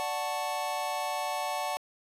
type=chord; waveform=square; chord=D major seventh; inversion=none; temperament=equal; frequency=587.3 / 740 / 880 / 1108.7 Hz; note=D5 / F#5 / A5 / C#6; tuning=0 / 0 / 0 / 0 cents; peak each=-38 / -35 / -36 / -39 dBFS; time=0-1.77 s; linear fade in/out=0 ms; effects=resampled to 32000 Hz + 10-bit